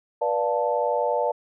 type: chord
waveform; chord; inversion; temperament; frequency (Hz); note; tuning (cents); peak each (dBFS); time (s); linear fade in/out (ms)
sine; B half-diminished seventh; none; equal with one note detuned; 487.1 / 587.3 / 698.5 / 880; B4 / D5 / F5 / A5; -24 / 0 / 0 / 0; -26 / -25 / -29 / -26; 0.21-1.32; 10
effects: none